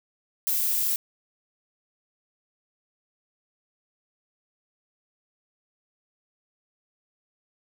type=noise; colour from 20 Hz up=violet; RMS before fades=-25 dBFS; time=0.47-0.96 s; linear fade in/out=0 ms; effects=none